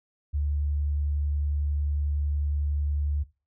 sine tone with vibrato, 72.9 Hz, D2, 12 cents flat, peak -24 dBFS, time 0.33-3.24 s, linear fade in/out 20 ms, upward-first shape triangle, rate 11 Hz, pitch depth 9 cents each way, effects noise-tail reverb RT60 0.3 s tail -18 dB re dry

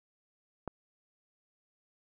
click, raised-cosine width 1 ms, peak -22 dBFS, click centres 0.677 s, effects none

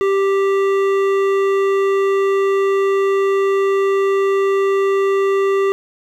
sine tone with hard clipping, 392 Hz, G4, in tune, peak -15 dBFS, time 0.01-5.72 s, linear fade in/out 0 ms, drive 12 dB, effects none

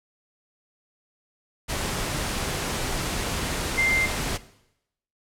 sine tone in noise, 2093 Hz, C7, in tune, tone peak -19 dBFS, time 3.77-4.07 s, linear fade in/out 20 ms, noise pink, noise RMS -28 dBFS, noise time 1.68-4.38 s, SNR +6 dB, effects noise-tail reverb RT60 0.8 s tail -17 dB re dry + low-pass 11000 Hz 12 dB/octave

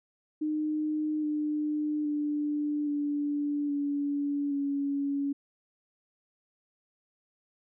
sine tone with pitch steps, 305.9 / 300.8 / 295.8 / 290.9 / 286.1 / 281.3 Hz, D#4 / D4 / D4 / D4 / D4 / C#4, -29 / +42 / +13 / -16 / -45 / +26 cents, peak -27 dBFS, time 0.41-5.33 s, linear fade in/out 10 ms, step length 820 ms, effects none

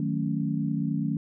sine chord, D# half-diminished seventh, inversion none, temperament equal, 155.56 / 185 / 220 / 277.2 Hz, D#3 / F#3 / A3 / C#4, 0 / 0 / 0 / 0 cents, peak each -29 / -32 / -30 / -31 dBFS, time 0-1.17 s, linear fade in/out 2 ms, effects none

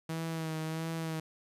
sawtooth tone with vibrato, 160.9 Hz, E3, 42 cents flat, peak -30 dBFS, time 0.09-1.2 s, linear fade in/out 5 ms, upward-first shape sine, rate 1.5 Hz, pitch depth 32 cents each way, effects resampled to 32000 Hz + 11-bit

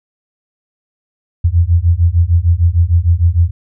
sine beating tone pair, 82.41 / 89.01 Hz, E2 / F2, 0 / +33 cents, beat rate 6.6 Hz, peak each -11 dBFS, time 1.44-3.51 s, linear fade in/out 10 ms, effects none

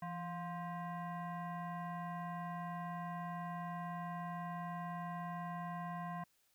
sine tone with frequency modulation, 170 Hz, F3, 46 cents flat, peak -40 dBFS, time 0.02-6.24 s, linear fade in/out 5 ms, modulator 877 Hz, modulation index 1.2, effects white hiss -75 dBFS RMS until 6.54 s

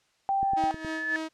sine tone, 784 Hz, G5, in tune, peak -23 dBFS, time 0.29-0.71 s, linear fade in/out 0 ms
sine tone with exponential growth, 1732 Hz, A6, 28 cents flat, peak -23 dBFS, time 0.42-1.16 s, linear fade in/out 0 ms, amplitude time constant 160 ms
click train, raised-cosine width 3 ms, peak -25 dBFS, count 5, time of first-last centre 0.43-0.848 s, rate 9.57 Hz
sawtooth tone with tremolo, 318.1 Hz, D#4, 38 cents sharp, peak -27 dBFS, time 0.56-1.29 s, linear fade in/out 20 ms, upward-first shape sine, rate 3.5 Hz, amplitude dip 70%
effects white hiss -68 dBFS RMS until 1.33 s + low-pass 6000 Hz 12 dB/octave

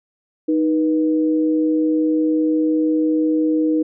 sine tone pair together, 311.6 / 485.9 Hz, D#4 / B4, +3 / -28 cents, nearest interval minor sixth, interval 769 cents, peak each -15 / -23 dBFS, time 0.48-3.83 s, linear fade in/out 10 ms, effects none

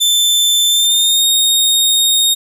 sawtooth tone with pitch glide, 3539 to 3713 Hz, A7 to A#7, +9 to -8 cents, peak -7 dBFS, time 0-2.35 s, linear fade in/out 20 ms, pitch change +83 cents, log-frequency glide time 0.68-1.25 s, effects none

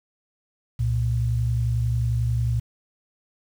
sine tone pair together, 65.41 / 116.55 Hz, C2 / A#2, 0 / 0 cents, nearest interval minor seventh, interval 1000 cents, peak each -26 / -21 dBFS, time 0.79-2.6 s, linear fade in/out 10 ms, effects 8-bit

